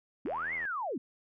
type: linear two-way sweep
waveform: sine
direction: up then down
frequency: 203.7 to 2202 to 203.7 Hz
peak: -32 dBFS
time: 0.25-0.98 s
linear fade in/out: 5 ms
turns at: 0.54 s
type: click train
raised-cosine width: 0.5 ms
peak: -32 dBFS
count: 33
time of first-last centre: 0.26-0.653 s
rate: 81.5 Hz
effects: none